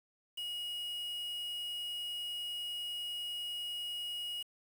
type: tone with quantisation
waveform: triangle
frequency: 2890 Hz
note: F#7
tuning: 41 cents flat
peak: -36 dBFS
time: 0.37-4.43 s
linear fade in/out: 10 ms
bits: 8
effects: none